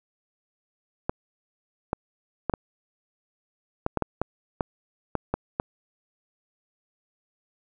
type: clicks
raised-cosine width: 1 ms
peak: -10 dBFS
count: 12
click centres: 1.095 / 1.931 / 2.497 / 2.538 / 3.864 / 3.973 / 4.023 / 4.216 / 4.608 / 5.153 / 5.34 / 5.599 s
effects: none